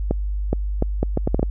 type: accelerating click train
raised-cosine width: 2 ms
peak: -6 dBFS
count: 9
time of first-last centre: 0.11-1.429 s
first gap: 420 ms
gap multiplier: 0.7
effects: added 50 Hz sine -21 dBFS peak until 1.5 s